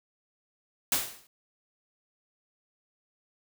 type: noise with exponential decay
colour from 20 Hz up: white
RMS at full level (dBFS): -23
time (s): 0.92-1.27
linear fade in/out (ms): 2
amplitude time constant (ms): 75
effects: none